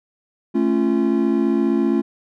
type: chord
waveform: triangle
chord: A augmented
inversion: none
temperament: just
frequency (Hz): 220 / 275 / 343.8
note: A3 / C#4 / E#4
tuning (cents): 0 / -14 / -27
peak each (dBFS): -18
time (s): 0.54-2.02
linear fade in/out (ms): 20
effects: none